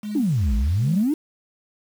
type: tone with tremolo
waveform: sine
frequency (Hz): 210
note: G#3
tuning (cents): +19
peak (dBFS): -25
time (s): 0.03-1.04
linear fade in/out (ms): 5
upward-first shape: sine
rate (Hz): 2.5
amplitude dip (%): 85
type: exponential two-way sweep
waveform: sine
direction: down then up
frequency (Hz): 323.7 to 52.2 to 323.7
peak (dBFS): -17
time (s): 0.15-1.14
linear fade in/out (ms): 5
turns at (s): 0.55
effects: tanh soft clip ceiling -11 dBFS + 7-bit